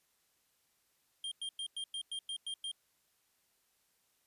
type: tone bursts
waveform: square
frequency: 3197 Hz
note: G7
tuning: 33 cents sharp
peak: -38 dBFS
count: 9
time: 1.24-2.715 s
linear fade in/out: 2 ms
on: 75 ms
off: 100 ms
effects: white hiss -75 dBFS RMS until 4.26 s + resampled to 32000 Hz